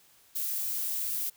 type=noise; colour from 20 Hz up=violet; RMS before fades=-32 dBFS; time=0.35-1.3 s; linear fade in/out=10 ms; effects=white hiss -61 dBFS RMS until 1.36 s